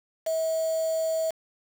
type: tone with quantisation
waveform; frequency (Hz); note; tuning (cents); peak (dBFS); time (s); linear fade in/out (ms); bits
sine; 645; E5; -38; -24; 0.26-1.31; 10; 6
effects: none